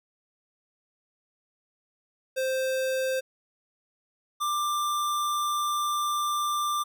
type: tone pair in turn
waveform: square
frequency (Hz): 523.3 / 1185.3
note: C5 / D6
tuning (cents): 0 / +16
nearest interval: octave + major second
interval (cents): 1416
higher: second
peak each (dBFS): -26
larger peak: neither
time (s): 2.36-3.21 / 4.4-6.84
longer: second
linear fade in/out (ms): 20
effects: none